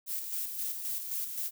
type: noise with tremolo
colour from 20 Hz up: violet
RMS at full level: -34 dBFS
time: 0.06-1.51 s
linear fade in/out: 50 ms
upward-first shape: square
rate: 3.8 Hz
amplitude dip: 45%
effects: none